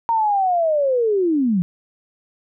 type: linear sweep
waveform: sine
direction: down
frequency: 932.3 to 167.6 Hz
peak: -15 dBFS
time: 0.09-1.62 s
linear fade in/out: 0 ms
effects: none